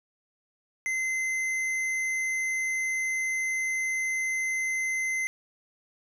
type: tone with hard clipping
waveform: sine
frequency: 2063 Hz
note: C7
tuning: 25 cents flat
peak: -28 dBFS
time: 0.86-5.27 s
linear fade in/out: 0 ms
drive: 9 dB
effects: none

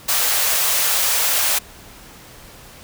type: high-pass noise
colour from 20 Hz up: white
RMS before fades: -18 dBFS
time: 0.08-1.59 s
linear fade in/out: 10 ms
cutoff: 480 Hz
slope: 48 dB/octave
effects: pink hiss -42 dBFS RMS until 2.83 s

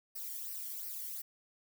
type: noise with flanger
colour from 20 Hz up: violet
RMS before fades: -42 dBFS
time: 0.15-1.22 s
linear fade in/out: 10 ms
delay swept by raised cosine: 0.28 to 0.81 ms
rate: 2.8 Hz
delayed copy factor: -0.7
effects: none

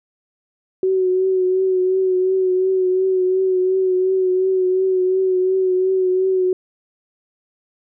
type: tone with vibrato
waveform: sine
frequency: 373.4 Hz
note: F#4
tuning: 16 cents sharp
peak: -14 dBFS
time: 0.83-6.53 s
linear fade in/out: 2 ms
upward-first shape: triangle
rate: 2.8 Hz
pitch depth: 36 cents each way
effects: none

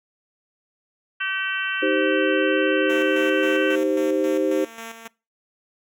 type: harmonic tone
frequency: 384.2 Hz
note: G4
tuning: 35 cents flat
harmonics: 3 / 4 / 5 / 6 / 7 / 8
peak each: -34 / -25 / -33 / -38 / -29 / -33 dBFS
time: 1.2-3.76 s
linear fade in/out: 10 ms
type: chord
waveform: sine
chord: C minor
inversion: first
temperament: equal with one note detuned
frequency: 311.1 / 390.2 / 523.3 Hz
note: Eb4 / G4 / C5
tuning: 0 / -8 / 0 cents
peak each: -23 dBFS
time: 1.82-4.65 s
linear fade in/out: 10 ms
type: tone with tremolo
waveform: 5% pulse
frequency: 227.2 Hz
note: A#3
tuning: 44 cents flat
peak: -22 dBFS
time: 2.89-5.08 s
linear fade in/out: 10 ms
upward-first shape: square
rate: 3.7 Hz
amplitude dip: 55%
effects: noise-tail reverb RT60 0.3 s tail -23 dB re dry

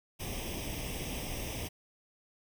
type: noise with comb filter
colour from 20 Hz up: pink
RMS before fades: -38 dBFS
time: 0.19-1.69 s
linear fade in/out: 20 ms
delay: 0.35 ms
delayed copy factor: +0.8
effects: none

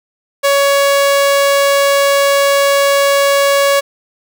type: tone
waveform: sawtooth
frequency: 560 Hz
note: C#5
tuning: 18 cents sharp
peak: -5 dBFS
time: 0.43-3.81 s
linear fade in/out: 20 ms
effects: none

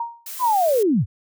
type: tone with exponential decay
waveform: sine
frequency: 935 Hz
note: A#5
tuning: 5 cents sharp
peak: -20 dBFS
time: 0-0.27 s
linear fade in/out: 5 ms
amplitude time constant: 58 ms
type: noise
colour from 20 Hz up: blue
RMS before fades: -33 dBFS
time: 0.26-0.83 s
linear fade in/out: 5 ms
type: linear sweep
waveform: sine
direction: down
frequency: 1046.5 to 72.5 Hz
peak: -15 dBFS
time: 0.39-1.06 s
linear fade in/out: 50 ms
effects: none

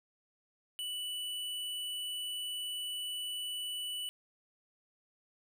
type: tone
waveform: square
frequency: 2967 Hz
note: F#7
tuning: 4 cents sharp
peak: -37 dBFS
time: 0.79-4.09 s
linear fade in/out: 0 ms
effects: none

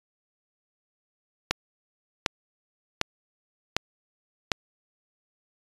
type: click train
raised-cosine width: 0.2 ms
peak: -4 dBFS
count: 5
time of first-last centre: 1.51-4.518 s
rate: 1.33 Hz
effects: resampled to 24000 Hz

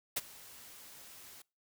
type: noise with ADSR envelope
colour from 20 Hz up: white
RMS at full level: -31 dBFS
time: 0.16-1.42 s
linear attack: 10 ms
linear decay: 31 ms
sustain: -22 dB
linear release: 4 ms
effects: noise-tail reverb RT60 0.3 s tail -24 dB re dry

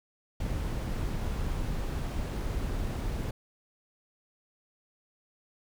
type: noise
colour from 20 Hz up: brown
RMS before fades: -32 dBFS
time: 0.4-3.31 s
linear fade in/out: 5 ms
effects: none

